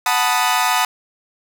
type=chord; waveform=sawtooth; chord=B dominant seventh; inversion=second; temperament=equal; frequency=740 / 880 / 987.8 / 1244.5 Hz; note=F#5 / A5 / B5 / D#6; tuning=0 / 0 / 0 / 0 cents; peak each=-17 dBFS; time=0.06-0.85 s; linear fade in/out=2 ms; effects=none